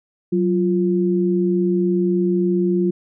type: tone pair together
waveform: sine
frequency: 185.79 / 349.2 Hz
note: F#3 / F4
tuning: +7 / 0 cents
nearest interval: major seventh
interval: 1093 cents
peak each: -18 dBFS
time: 0.32-2.91 s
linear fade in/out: 10 ms
effects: none

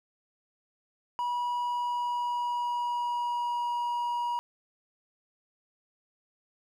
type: tone with pitch glide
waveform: triangle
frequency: 970 to 958.9 Hz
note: B5 to A#5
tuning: -31 to +49 cents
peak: -26 dBFS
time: 1.19-4.39 s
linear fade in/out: 0 ms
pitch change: -20 cents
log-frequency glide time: 1.6-3.73 s
effects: none

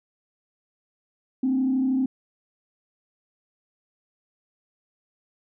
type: tone with frequency modulation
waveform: sine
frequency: 261.6 Hz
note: C4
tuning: in tune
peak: -19 dBFS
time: 1.43-2.06 s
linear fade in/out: 5 ms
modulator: 32.8 Hz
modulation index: 0.45
effects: tanh soft clip ceiling -15 dBFS

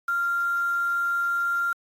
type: tone with quantisation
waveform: sine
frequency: 1389 Hz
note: F6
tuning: 10 cents flat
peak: -22 dBFS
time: 0.08-1.73 s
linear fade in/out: 5 ms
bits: 7
effects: AAC 48 kbps

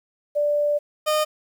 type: tone pair in turn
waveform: sine / 30% pulse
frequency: 587.3 / 612.3 Hz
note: D5 / D#5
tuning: 0 / -28 cents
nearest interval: minor second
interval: 72 cents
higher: second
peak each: -18 / -16 dBFS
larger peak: second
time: 0.35-0.79 / 1.06-1.25 s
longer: first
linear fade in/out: 20 ms
effects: 9-bit

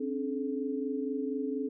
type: tone cluster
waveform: sine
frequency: 265.4 / 289.6 / 430.4 Hz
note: C4 / D4 / A4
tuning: +25 / -24 / -38 cents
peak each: -33 / -37 / -35 dBFS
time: 0-1.69 s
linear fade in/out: 10 ms
effects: none

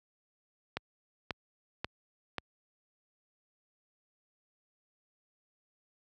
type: click train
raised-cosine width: 0.3 ms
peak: -17 dBFS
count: 4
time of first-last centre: 0.77-2.383 s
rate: 1.86 Hz
effects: high-pass 60 Hz 12 dB/octave

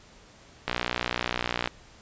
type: click train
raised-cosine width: 0.3 ms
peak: -10 dBFS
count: 61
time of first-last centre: 0.68-1.675 s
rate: 60.3 Hz
effects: pink hiss -53 dBFS RMS until 2.01 s + resampled to 16000 Hz

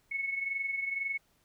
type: tone pair together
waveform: sine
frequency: 2199 / 2221 Hz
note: C#7 / C#7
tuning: -14 / +3 cents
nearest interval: unison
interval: 17 cents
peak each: -32 / -39 dBFS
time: 0.11-1.18 s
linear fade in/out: 10 ms
effects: pink hiss -70 dBFS RMS until 1.44 s

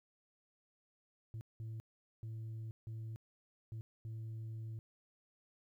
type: tone bursts at uneven times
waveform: sine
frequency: 111.5 Hz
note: A2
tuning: 23 cents sharp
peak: -39 dBFS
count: 6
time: 1.34-1.41 / 1.6-1.8 / 2.23-2.71 / 2.87-3.16 / 3.72-3.81 / 4.05-4.79 s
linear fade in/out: 0 ms
effects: tanh soft clip ceiling -41 dBFS + 13-bit

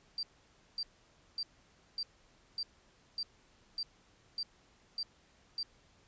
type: tone bursts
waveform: sine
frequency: 4699 Hz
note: D8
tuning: in tune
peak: -34 dBFS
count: 10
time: 0.18-5.63 s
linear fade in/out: 2 ms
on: 50 ms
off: 550 ms
effects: pink hiss -66 dBFS RMS until 6.07 s + resampled to 16000 Hz

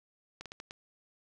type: slowing click train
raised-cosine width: 0.2 ms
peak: -26 dBFS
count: 5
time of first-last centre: 0.41-0.709 s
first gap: 47 ms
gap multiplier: 1.32
effects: none

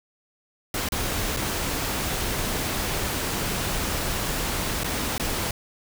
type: noise with dropouts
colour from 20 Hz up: pink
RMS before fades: -27 dBFS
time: 0.74-5.51 s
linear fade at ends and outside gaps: 2 ms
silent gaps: 0.888-0.921 / 1.365-1.37 / 4.835-4.843 / 5.18-5.197 s
effects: none

